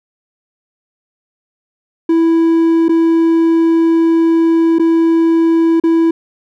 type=tone with dropouts; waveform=triangle; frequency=329.6 Hz; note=E4; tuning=in tune; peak=-6 dBFS; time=2.09-6.11 s; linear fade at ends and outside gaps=5 ms; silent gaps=2.884-2.892 / 4.786-4.795 / 5.8-5.837 s; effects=none